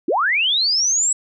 sine linear sweep, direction up, 264.2 to 7870 Hz, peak -15 dBFS, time 0.08-1.13 s, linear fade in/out 5 ms, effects none

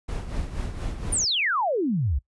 brown noise with tremolo, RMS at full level -28 dBFS, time 0.08-1.25 s, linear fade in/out 10 ms, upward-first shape sine, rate 4.2 Hz, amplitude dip 60%
sine exponential sweep, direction down, 9900 to 59 Hz, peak -21 dBFS, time 1.12-2.19 s, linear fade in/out 10 ms
effects noise-tail reverb RT60 0.1 s tail -21 dB re dry + resampled to 24000 Hz

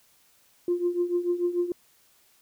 sine tone with tremolo, 351.2 Hz, F4, 10 cents sharp, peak -19 dBFS, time 0.68-1.72 s, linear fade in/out 2 ms, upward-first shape triangle, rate 6.8 Hz, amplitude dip 85%, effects tanh soft clip ceiling -16 dBFS + white hiss -62 dBFS RMS until 2.41 s

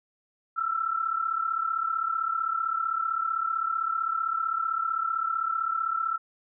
sine tone pair together, 1322.4 / 1358 Hz, E6 / F6, +5 / -49 cents, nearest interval unison, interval 46 cents, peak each -27 / -30 dBFS, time 0.56-6.18 s, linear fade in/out 20 ms, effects none

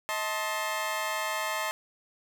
20% pulse chord, A diminished, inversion second, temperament just, 633.6 / 880 / 1056 Hz, Eb5 / A5 / C6, +31 / 0 / +16 cents, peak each -29 dBFS, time 0.09-1.71 s, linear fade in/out 0 ms, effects none

